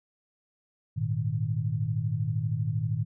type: chord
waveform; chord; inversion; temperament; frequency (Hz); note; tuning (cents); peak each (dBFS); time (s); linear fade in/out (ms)
sine; Ab suspended second; none; equal with one note detuned; 103.83 / 116.54 / 154.31; Ab2 / Bb2 / Eb3; 0 / 0 / -14; -31 / -29 / -31; 0.96-3.05; 20
effects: none